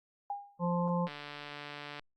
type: tone with exponential decay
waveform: sine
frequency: 809 Hz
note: G#5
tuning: 46 cents flat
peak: -31 dBFS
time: 0.3-0.61 s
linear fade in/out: 2 ms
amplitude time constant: 66 ms
type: harmonic tone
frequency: 174.61 Hz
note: F3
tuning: in tune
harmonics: 1 / 3 / 5 / 6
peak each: -30 / -35 / -37 / -38 dBFS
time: 0.59-1.09 s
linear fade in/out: 50 ms
type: click train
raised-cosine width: 0.3 ms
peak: -27 dBFS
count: 136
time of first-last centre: 1.07-1.995 s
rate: 146 Hz
effects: Opus 48 kbps